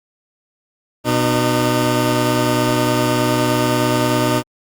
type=tone pair together; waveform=15% pulse; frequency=123.47 / 303.8 Hz; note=B2 / D#4; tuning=0 / -41 cents; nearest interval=octave + major third; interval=1559 cents; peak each=-11 dBFS; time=1.04-4.43 s; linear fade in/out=50 ms; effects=Opus 48 kbps